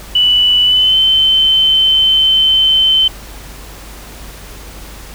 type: tone with pitch glide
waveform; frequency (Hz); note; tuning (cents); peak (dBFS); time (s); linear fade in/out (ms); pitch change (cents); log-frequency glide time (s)
sine; 2968 to 3076; F#7 to G7; +5 to -33; -7; 0.15-3.08; 5; +62; 0.64-0.98
effects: added 50 Hz sine -32 dBFS peak until 5.14 s + pink hiss -34 dBFS RMS until 5.14 s